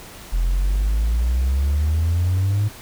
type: exponential sweep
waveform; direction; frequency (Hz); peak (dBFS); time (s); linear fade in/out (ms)
triangle; up; 41.2 to 106.1; -13; 0.32-2.69; 20
effects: tanh soft clip ceiling -12 dBFS + pink hiss -40 dBFS RMS until 2.81 s